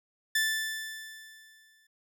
sawtooth tone with exponential decay, 1760 Hz, A6, in tune, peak -20 dBFS, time 0.35-1.87 s, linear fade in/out 5 ms, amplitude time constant 330 ms, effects none

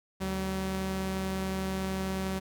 sawtooth tone pair together, 73.79 / 190.4 Hz, D2 / F#3, +9 / +50 cents, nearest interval octave + major third, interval 1641 cents, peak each -34 / -27 dBFS, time 0.2-2.4 s, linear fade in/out 20 ms, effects none

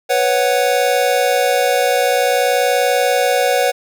square chord, B suspended second, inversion none, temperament equal, 493.9 / 554.4 / 740 Hz, B4 / C#5 / F#5, 0 / 0 / 0 cents, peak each -18 dBFS, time 0.09-3.72 s, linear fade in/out 20 ms, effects none

